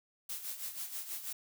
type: noise with tremolo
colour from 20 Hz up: blue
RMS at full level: -39 dBFS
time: 0.29-1.33 s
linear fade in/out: 5 ms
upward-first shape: sine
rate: 6.2 Hz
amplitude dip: 65%
effects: none